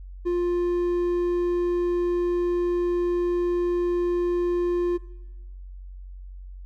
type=tone; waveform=triangle; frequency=351 Hz; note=F4; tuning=9 cents sharp; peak=-19 dBFS; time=0.25-4.98 s; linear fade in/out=20 ms; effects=noise-tail reverb RT60 0.9 s tail -18 dB re dry + added 46 Hz sine -37 dBFS peak until 6.65 s